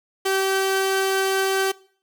sawtooth tone pair together, 385.3 / 1546 Hz, G4 / G6, -30 / -24 cents, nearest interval 2 octaves, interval 2406 cents, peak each -16 / -23 dBFS, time 0.25-1.72 s, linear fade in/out 10 ms, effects noise-tail reverb RT60 0.5 s tail -21 dB re dry

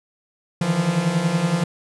45% pulse tone cluster, 151.8 / 162.6 / 173.3 Hz, D#3 / E3 / F3, -42 / -23 / -13 cents, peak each -27 / -25 / -20 dBFS, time 0.61-1.64 s, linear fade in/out 5 ms, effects resampled to 24000 Hz

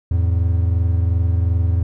triangle tone pair together, 84.6 / 107.32 Hz, E2 / A2, +45 / -43 cents, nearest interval major third, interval 412 cents, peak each -13 / -20 dBFS, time 0.11-1.83 s, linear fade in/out 5 ms, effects none

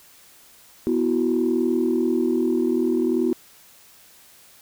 sine chord, B suspended fourth, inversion none, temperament equal, 246.9 / 329.6 / 370 Hz, B3 / E4 / F#4, 0 / 0 / 0 cents, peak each -22 dBFS, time 0.87-3.33 s, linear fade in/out 0 ms, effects tanh soft clip ceiling -11 dBFS + white hiss -51 dBFS RMS until 4.61 s

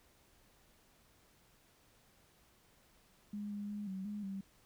sine tone with pitch steps, 206.6 / 204.7 / 207 / 190.1 / 207.7 / 194.6 Hz, G#3 / G#3 / G#3 / F#3 / G#3 / G3, -9 / -25 / -5 / +47 / 0 / -12 cents, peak -39 dBFS, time 3.33-4.41 s, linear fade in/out 5 ms, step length 180 ms, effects pink hiss -68 dBFS RMS until 4.65 s

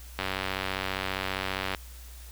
click train, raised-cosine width 0.3 ms, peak -13 dBFS, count 149, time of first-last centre 0.19-1.748 s, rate 95 Hz, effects added 60 Hz sine -43 dBFS peak until 2.31 s + white hiss -51 dBFS RMS until 2.31 s

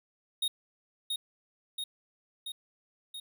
square tone with echo, 3729 Hz, A#7, in tune, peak -28 dBFS, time 0.42-0.48 s, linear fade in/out 5 ms, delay 680 ms, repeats 4, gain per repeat -3 dB, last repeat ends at 3.2 s, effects none

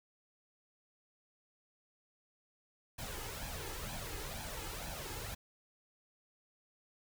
pink noise with flanger, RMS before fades -43 dBFS, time 2.98-5.35 s, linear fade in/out 10 ms, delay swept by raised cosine 1.2 to 2.4 ms, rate 2.1 Hz, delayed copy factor +0.65, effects none

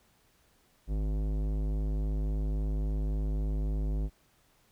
sine tone with tanh clipping, 51.8 Hz, G#1, 4 cents flat, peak -30 dBFS, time 0.87-4.1 s, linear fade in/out 50 ms, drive 17 dB, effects pink hiss -67 dBFS RMS until 4.71 s

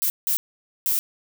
violet noise bursts at uneven times, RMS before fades -22 dBFS, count 3, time 0.02-0.1 / 0.27-0.37 / 0.86-0.99 s, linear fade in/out 0 ms, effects none

